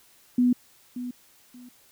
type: tone with echo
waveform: sine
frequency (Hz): 246.9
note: B3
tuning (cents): 0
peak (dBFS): -17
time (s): 0.38-0.53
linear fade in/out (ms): 5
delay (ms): 580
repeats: 2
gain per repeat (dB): -13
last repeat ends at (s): 1.69
effects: white hiss -58 dBFS RMS until 1.91 s